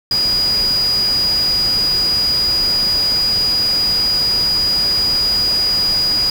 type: tone in noise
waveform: sine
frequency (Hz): 4900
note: D#8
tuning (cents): -27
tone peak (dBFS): -13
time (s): 0.11-6.3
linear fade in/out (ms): 2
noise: pink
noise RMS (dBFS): -27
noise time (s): 0.11-6.3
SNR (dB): +11
effects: none